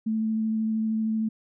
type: tone with vibrato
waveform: sine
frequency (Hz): 220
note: A3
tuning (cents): 0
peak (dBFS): -23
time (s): 0.06-1.29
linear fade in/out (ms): 10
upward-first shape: sine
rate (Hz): 13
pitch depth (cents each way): 11
effects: none